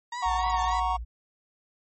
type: tone with vibrato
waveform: 35% pulse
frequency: 935 Hz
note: A#5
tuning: 5 cents sharp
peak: -30 dBFS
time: 0.12-0.8 s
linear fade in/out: 5 ms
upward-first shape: triangle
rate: 3.5 Hz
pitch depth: 110 cents each way
type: chord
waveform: triangle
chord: F# major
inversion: none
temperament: equal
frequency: 740 / 932.3 / 1108.7 Hz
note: F#5 / A#5 / C#6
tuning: 0 / 0 / 0 cents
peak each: -27 dBFS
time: 0.22-0.97 s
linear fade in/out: 10 ms
type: tone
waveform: sine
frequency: 57.6 Hz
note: A#1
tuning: 20 cents flat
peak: -32 dBFS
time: 0.25-1.05 s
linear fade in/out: 20 ms
type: noise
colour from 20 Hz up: blue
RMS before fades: -39 dBFS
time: 0.38-0.74 s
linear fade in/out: 20 ms
effects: MP3 32 kbps